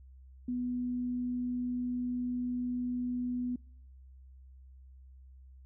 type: tone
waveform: sine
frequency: 246.9 Hz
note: B3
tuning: in tune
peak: -31 dBFS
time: 0.48-3.56 s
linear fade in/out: 5 ms
effects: noise-tail reverb RT60 0.6 s tail -25 dB re dry + added 65 Hz sine -51 dBFS peak until 5.65 s